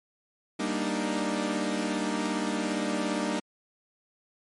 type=chord; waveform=sawtooth; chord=Eb major seventh; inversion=first; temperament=equal; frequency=196 / 233.1 / 293.7 / 311.1 Hz; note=G3 / Bb3 / D4 / Eb4; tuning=0 / 0 / 0 / 0 cents; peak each=-29 dBFS; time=0.59-3.4 s; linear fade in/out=10 ms; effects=low-pass 12000 Hz 12 dB/octave + MP3 48 kbps